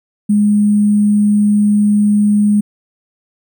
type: tone with sample-and-hold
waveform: sine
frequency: 207.7 Hz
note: G#3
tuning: in tune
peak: -8 dBFS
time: 0.29-2.61 s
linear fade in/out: 10 ms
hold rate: 8820 Hz
effects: none